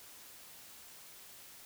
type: silence
effects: white hiss -54 dBFS RMS until 1.65 s